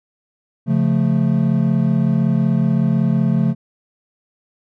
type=chord; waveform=triangle; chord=Db augmented; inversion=none; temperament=equal; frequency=138.59 / 174.61 / 220 Hz; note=Db3 / F3 / A3; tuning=0 / 0 / 0 cents; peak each=-16 dBFS; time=0.66-3.55 s; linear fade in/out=50 ms; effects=none